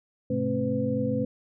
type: tone cluster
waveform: sine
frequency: 105.6 / 129.6 / 219 / 266.7 / 504 Hz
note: G#2 / C3 / A3 / C4 / B4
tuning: +29 / -16 / -8 / +33 / +35 cents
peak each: -35 / -32 / -29 / -30 / -29 dBFS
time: 0.3-1.25 s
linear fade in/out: 5 ms
effects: none